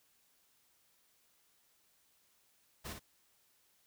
pink noise with echo, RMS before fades -44 dBFS, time 2.84-2.94 s, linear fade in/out 20 ms, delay 57 ms, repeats 1, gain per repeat -5 dB, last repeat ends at 2.997 s, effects white hiss -72 dBFS RMS until 3.86 s

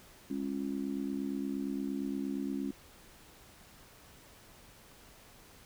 harmonic tone, 68.6 Hz, C#2, 17 cents flat, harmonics 3 / 4 / 5, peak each -38 / -35 / -42 dBFS, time 0.3-2.71 s, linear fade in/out 5 ms, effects pink hiss -57 dBFS RMS until 5.65 s

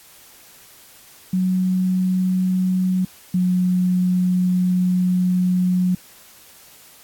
sine tone pair in turn, 185 / 181.82 Hz, F#3 / F#3, 0 / -30 cents, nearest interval unison, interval 30 cents, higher first, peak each -16 / -15 dBFS, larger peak second, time 1.33-3.05 / 3.34-5.95 s, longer second, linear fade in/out 5 ms, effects white hiss -47 dBFS RMS until 7.03 s + AAC 64 kbps

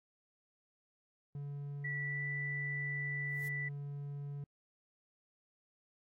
triangle tone, 142.7 Hz, D3, 49 cents flat, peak -38 dBFS, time 1.35-4.44 s, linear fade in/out 2 ms
sine tone with pitch glide, 1954 to 1974.4 Hz, B6 to B6, -19 to -1 cents, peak -37 dBFS, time 1.84-3.69 s, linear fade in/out 10 ms, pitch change +18 cents, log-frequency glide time 1.95-2.26 s
violet noise with exponential growth, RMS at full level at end -48 dBFS, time 3.24-3.48 s, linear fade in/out 1 ms, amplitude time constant 52 ms
effects AAC 48 kbps

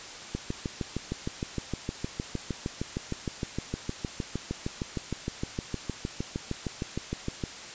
click train, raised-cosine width 3 ms, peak -17 dBFS, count 47, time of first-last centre 0.35-7.438 s, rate 6.49 Hz, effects white hiss -42 dBFS RMS until 7.74 s + resampled to 16000 Hz

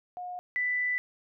sine tone pair in turn, 720 / 1986.5 Hz, F#5 / B6, -47 / +10 cents, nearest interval octave + tritone, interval 1757 cents, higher second, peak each -35 / -26 dBFS, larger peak second, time 0.17-0.39 / 0.56-0.98 s, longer second, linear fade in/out 0 ms, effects none

